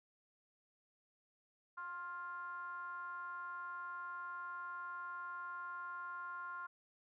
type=ring-modulated tone; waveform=triangle; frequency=170 Hz; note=F3; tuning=46 cents flat; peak=-38 dBFS; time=1.77-6.67 s; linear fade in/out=10 ms; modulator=1230 Hz; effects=none